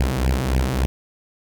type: beating tone pair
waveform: sawtooth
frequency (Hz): 62.9 / 66.4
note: B1 / C2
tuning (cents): +32 / +26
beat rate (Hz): 3.5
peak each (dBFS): -17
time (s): 0-0.86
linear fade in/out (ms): 0
effects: none